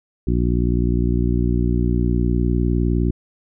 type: harmonic tone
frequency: 59.7 Hz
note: A#1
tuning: 42 cents sharp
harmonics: 1 / 2 / 3 / 4 / 5 / 6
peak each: -19 / -22 / -24 / -25 / -26 / -27 dBFS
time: 0.27-3.11 s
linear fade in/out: 5 ms
effects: none